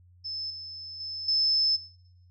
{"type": "tone with level steps", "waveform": "sine", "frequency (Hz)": 5250, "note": "E8", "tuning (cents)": -8, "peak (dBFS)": [-32, -39, -34, -22], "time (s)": [0.24, 1.77], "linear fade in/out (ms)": 20, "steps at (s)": [0.5, 1, 1.28], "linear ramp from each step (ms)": 5, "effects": ["noise-tail reverb RT60 0.8 s tail -18 dB re dry", "added 89 Hz sine -54 dBFS peak until 2.3 s"]}